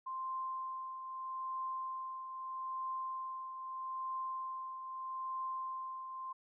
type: tone with tremolo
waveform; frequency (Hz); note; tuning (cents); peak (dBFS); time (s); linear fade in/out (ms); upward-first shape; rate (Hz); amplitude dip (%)
sine; 1046.5; C6; 0; -36; 0.06-6.33; 10; triangle; 0.79; 55
effects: none